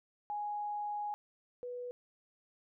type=tone pair in turn; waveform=sine; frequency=830.6 / 491.3 Hz; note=G#5 / B4; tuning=0 / -9 cents; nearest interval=major sixth; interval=909 cents; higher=first; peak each=-35 / -39 dBFS; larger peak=first; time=0.3-1.14 / 1.63-1.91 s; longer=first; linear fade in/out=0 ms; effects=none